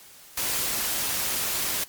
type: noise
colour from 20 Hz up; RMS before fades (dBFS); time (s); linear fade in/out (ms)
white; -27; 0.37-1.84; 5
effects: white hiss -49 dBFS RMS until 1.88 s + MP3 96 kbps